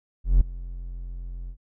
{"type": "tone with ADSR envelope", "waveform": "triangle", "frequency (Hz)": 43.65, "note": "F1", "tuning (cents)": 0, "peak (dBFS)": -9, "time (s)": [0.24, 1.57], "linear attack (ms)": 170, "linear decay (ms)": 5, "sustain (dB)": -21, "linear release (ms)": 80, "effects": []}